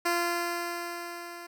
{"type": "tone with level ramp", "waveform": "10% pulse", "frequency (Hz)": 345.2, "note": "F4", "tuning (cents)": -20, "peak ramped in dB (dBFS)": [-16, -33], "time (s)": [0.05, 1.47], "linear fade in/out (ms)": 10, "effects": []}